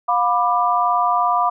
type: chord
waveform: sine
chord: B diminished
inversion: second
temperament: just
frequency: 711.2 / 987.8 / 1185.3 Hz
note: F5 / B5 / D6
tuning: +31 / 0 / +16 cents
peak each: -19 dBFS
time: 0.08-1.5 s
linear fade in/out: 10 ms
effects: none